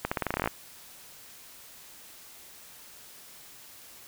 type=accelerating click train; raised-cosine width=0.5 ms; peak=-12 dBFS; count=13; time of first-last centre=0.05-0.475 s; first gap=65 ms; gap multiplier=0.88; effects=white hiss -50 dBFS RMS until 4.07 s